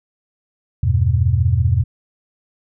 sine chord, E minor, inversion none, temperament equal, 82.41 / 98 / 123.47 Hz, E2 / G2 / B2, 0 / 0 / 0 cents, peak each -17 dBFS, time 0.83-1.84 s, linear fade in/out 5 ms, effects none

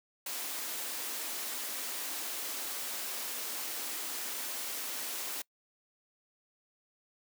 white high-pass noise, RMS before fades -38 dBFS, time 0.26-5.42 s, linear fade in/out 5 ms, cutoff 230 Hz, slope 48 dB/octave, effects noise-tail reverb RT60 0.1 s tail -24 dB re dry

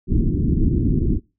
pink low-pass noise, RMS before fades -18 dBFS, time 0.07-1.2 s, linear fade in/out 50 ms, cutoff 350 Hz, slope 48 dB/octave, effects noise-tail reverb RT60 0.3 s tail -25 dB re dry

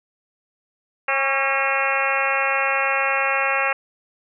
harmonic tone with a mistuned harmonic, 271.2 Hz, C#4, 38 cents flat, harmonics 2 / 3 / 4 / 5 / 6 / 7 / 8 / 9 / 10, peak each -27 / -27 / -27 / -27 / -27 / -27 / -27 / -27 / -27 dBFS, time 1.08-3.73 s, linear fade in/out 5 ms, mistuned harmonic 4, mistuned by +40 cents, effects none

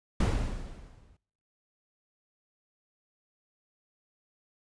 brown noise with exponential decay, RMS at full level -22 dBFS, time 0.2-1.17 s, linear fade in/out 5 ms, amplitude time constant 210 ms, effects noise-tail reverb RT60 0.7 s tail -25 dB re dry + resampled to 22050 Hz

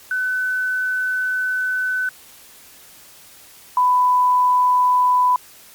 sine tone pair in turn, 1508 / 996.3 Hz, F#6 / B5, +32 / +15 cents, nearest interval perfect fifth, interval 717 cents, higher first, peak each -18 / -12 dBFS, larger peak second, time 0.11-2.09 / 3.77-5.36 s, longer first, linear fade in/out 2 ms, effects white hiss -45 dBFS RMS until 5.74 s + MP3 96 kbps

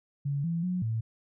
sine tone with pitch steps, 141.5 / 167.9 / 181.3 / 112.1 Hz, C#3 / E3 / F#3 / A2, +36 / +32 / -35 / +33 cents, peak -27 dBFS, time 0.25-1.01 s, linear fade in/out 10 ms, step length 190 ms, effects none

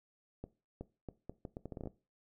accelerating click train, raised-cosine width 2 ms, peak -29 dBFS, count 13, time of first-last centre 0.44-1.873 s, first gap 370 ms, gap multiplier 0.75, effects noise-tail reverb RT60 0.3 s tail -18 dB re dry

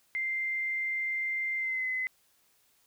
sine tone with pitch glide, 2091 to 2035 Hz, C7 to C7, -2 to -49 cents, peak -29 dBFS, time 0.15-2.07 s, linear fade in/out 0 ms, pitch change -47 cents, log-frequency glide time 1.57-1.87 s, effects white hiss -68 dBFS RMS until 2.86 s

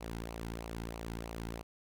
sawtooth tone with flanger, 56.8 Hz, A#1, 44 cents flat, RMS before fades -42 dBFS, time 0-1.63 s, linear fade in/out 20 ms, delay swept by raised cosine 0.56 to 1.76 ms, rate 3.1 Hz, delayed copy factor -0.6, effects none

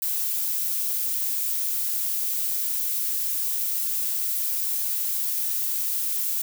violet noise, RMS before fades -26 dBFS, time 0.02-6.42 s, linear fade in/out 5 ms, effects none

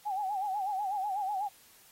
sine tone with vibrato, 795 Hz, G5, 24 cents sharp, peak -30 dBFS, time 0.05-1.49 s, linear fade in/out 20 ms, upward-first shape sine, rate 8.1 Hz, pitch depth 110 cents each way, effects white hiss -59 dBFS RMS until 1.91 s + AAC 48 kbps

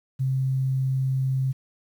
sine tone, 132.3 Hz, C3, 20 cents sharp, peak -21 dBFS, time 0.19-1.53 s, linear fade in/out 20 ms, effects 9-bit

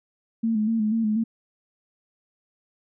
sine tone with vibrato, 220 Hz, A3, in tune, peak -20 dBFS, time 0.43-1.24 s, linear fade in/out 10 ms, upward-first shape square, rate 4.1 Hz, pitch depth 51 cents each way, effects none

